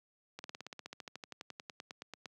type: slowing click train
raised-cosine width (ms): 0.2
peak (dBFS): -27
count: 24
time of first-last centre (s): 0.39-2.258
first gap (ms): 51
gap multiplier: 1.04
effects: high-pass 150 Hz 12 dB/octave